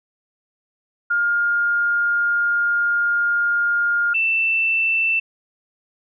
sine tone pair in turn, 1413 / 2667 Hz, F6 / E7, +20 / +20 cents, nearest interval major seventh, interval 1100 cents, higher second, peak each -16 dBFS, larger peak neither, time 1.1-4.14 / 4.14-5.2 s, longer first, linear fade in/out 10 ms, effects none

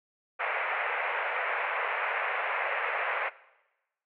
white band-pass noise, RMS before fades -31 dBFS, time 0.39-3.3 s, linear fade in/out 20 ms, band 480 to 2400 Hz, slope 48 dB/octave, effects noise-tail reverb RT60 1.0 s tail -19 dB re dry

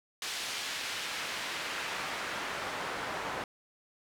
pink noise with band-pass filter sweep, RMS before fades -37 dBFS, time 0.22-3.44 s, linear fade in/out 2 ms, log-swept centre 3900 to 940 Hz, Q 0.76, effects none

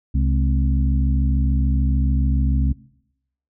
harmonic tone with a mistuned harmonic, 66.8 Hz, C2, 36 cents sharp, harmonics 1 / 2 / 3 / 4, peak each -17 / -23 / -27 / -29 dBFS, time 0.14-2.73 s, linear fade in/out 10 ms, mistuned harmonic 3, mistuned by +110 cents, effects noise-tail reverb RT60 0.8 s tail -21 dB re dry

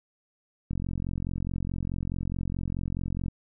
click train, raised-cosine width 5 ms, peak -19 dBFS, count 116, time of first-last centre 0.71-3.283 s, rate 44.7 Hz, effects none

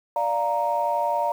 sine chord, Bb major, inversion first, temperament equal, 587.3 / 698.5 / 932.3 Hz, D5 / F5 / Bb5, 0 / 0 / 0 cents, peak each -26 / -26 / -23 dBFS, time 0.16-1.32 s, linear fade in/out 2 ms, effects tanh soft clip ceiling -12 dBFS + 8-bit

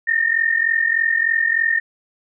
sine tone pair together, 1805 / 1848.3 Hz, A6 / A#6, +44 / -15 cents, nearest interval unison, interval 41 cents, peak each -18 dBFS, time 0.07-1.8 s, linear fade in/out 10 ms, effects none

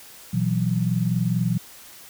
sine chord, B suspended fourth, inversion none, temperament equal with one note detuned, 120.51 / 164.81 / 185 Hz, B2 / E3 / F#3, -42 / 0 / 0 cents, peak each -24 dBFS, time 0.33-1.58 s, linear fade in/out 10 ms, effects white hiss -45 dBFS RMS until 2.09 s

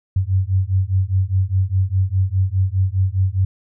sine beating tone pair, 92.5 / 97.4 Hz, F#2 / G2, 0 / -11 cents, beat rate 4.9 Hz, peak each -18 dBFS, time 0.16-3.45 s, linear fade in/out 5 ms, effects none

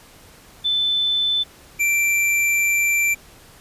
sine / square tone pair in turn, 3520 / 2349 Hz, A7 / D7, 0 / 0 cents, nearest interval perfect fifth, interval 700 cents, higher first, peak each -17 dBFS, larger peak neither, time 0.64-1.44 / 1.79-3.15 s, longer second, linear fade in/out 20 ms, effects pink hiss -47 dBFS RMS until 3.6 s + resampled to 32000 Hz

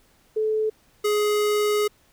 sine / square tone pair in turn, 433.9 / 418.6 Hz, A4 / G#4, -24 / +14 cents, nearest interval minor second, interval 62 cents, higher first, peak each -20 dBFS, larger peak neither, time 0.36-0.7 / 1.04-1.88 s, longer second, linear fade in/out 10 ms, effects pink hiss -60 dBFS RMS until 2.12 s

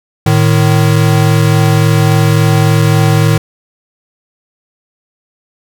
square tone pair together, 110 / 153.57 Hz, A2 / D#3, 0 / -22 cents, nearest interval tritone, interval 578 cents, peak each -10 dBFS, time 0.26-3.38 s, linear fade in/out 5 ms, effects none

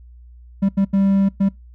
triangle tone bursts at uneven times, 196 Hz, G3, in tune, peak -11 dBFS, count 4, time 0.62-0.69 / 0.77-0.85 / 0.93-1.29 / 1.4-1.49 s, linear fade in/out 10 ms, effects noise-tail reverb RT60 0.2 s tail -25 dB re dry + added 60 Hz sine -40 dBFS peak until 1.74 s

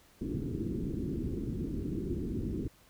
white low-pass noise, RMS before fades -35 dBFS, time 0.21-2.68 s, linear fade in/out 5 ms, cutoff 370 Hz, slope 48 dB/octave, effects pink hiss -62 dBFS RMS until 2.89 s

